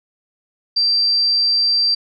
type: tone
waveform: sine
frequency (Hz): 4699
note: D8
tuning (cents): 0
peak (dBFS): -13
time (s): 0.76-1.95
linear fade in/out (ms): 10
effects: none